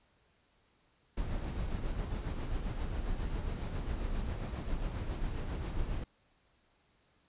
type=noise with tremolo; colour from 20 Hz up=brown; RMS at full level=-34 dBFS; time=1.17-6.04 s; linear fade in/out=5 ms; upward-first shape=sine; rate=7.4 Hz; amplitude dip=40%; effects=pink hiss -71 dBFS RMS until 7.28 s + resampled to 8000 Hz